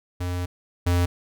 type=tone pair in turn; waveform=square; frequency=89.1 / 88.03 Hz; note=F2 / F2; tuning=+35 / +14 cents; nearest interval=unison; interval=21 cents; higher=first; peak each=-26 / -19 dBFS; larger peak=second; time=0.2-0.46 / 0.86-1.06 s; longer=first; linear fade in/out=10 ms; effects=none